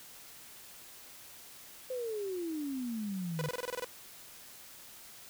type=exponential sweep; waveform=sine; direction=down; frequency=523.3 to 146.83 Hz; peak=-34 dBFS; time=1.9-3.49 s; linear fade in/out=5 ms
type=tone bursts; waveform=sawtooth; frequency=494.9 Hz; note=B4; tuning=4 cents sharp; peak=-30 dBFS; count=10; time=3.39-3.845 s; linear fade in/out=0 ms; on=23 ms; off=25 ms
effects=white hiss -52 dBFS RMS until 5.29 s